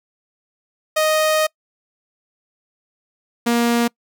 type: tone pair in turn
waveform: sawtooth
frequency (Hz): 622.3 / 236.1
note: D#5 / A#3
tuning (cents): 0 / +22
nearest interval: octave + perfect fourth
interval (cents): 1678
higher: first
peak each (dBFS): -11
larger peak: neither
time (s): 0.96-1.47 / 3.46-3.88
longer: first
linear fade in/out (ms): 10
effects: noise-tail reverb RT60 0.1 s tail -26 dB re dry